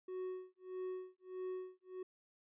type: tone with tremolo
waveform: triangle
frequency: 370.2 Hz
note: F#4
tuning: 1 cent sharp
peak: -37 dBFS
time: 0.08-2.03 s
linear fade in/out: 5 ms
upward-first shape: sine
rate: 1.6 Hz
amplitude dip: 100%
effects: resampled to 8000 Hz